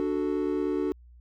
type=chord; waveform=triangle; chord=D major; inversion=none; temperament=equal; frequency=293.7 / 370 / 440 Hz; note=D4 / F#4 / A4; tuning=0 / 0 / 0 cents; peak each=-27 / -27 / -30 dBFS; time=0-0.92 s; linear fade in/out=0 ms; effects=added 60 Hz sine -49 dBFS peak until 1.2 s